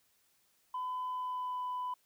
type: tone with pitch glide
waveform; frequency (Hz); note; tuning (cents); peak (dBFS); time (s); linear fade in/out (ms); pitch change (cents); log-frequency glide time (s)
sine; 1008 to 998.7; B5 to B5; +35 to +19; -33; 0.74-1.94; 5; -16; 1.09-1.63
effects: tanh soft clip ceiling -32 dBFS + white hiss -72 dBFS RMS until 2.05 s